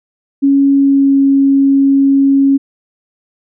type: tone with pitch glide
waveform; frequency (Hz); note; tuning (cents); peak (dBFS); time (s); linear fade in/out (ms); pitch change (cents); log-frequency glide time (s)
sine; 277.2 to 274.8; C#4 to C#4; 0 to -15; -6; 0.42-2.58; 20; -15; 0.73-1.18
effects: none